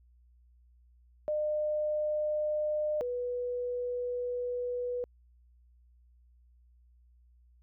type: tone pair in turn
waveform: sine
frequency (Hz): 605 / 490.9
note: D#5 / B4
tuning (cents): -49 / -10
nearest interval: major third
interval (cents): 361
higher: first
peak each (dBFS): -28 / -31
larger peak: first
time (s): 1.28-3.01 / 3.01-5.04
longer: second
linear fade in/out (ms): 0
effects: added 60 Hz sine -59 dBFS peak until 7.62 s